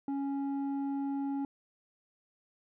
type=tone with low-pass filter; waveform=square; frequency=277.2 Hz; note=C#4; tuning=in tune; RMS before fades=-34 dBFS; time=0.08-1.45 s; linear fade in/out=2 ms; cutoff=600 Hz; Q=4.2; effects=none